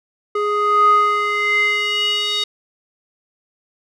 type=tone with band-pass filter sweep; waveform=square; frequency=415.3 Hz; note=G#4; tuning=in tune; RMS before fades=-17 dBFS; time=0.35-2.44 s; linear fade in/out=5 ms; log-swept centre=850 to 3800 Hz; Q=5.4; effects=none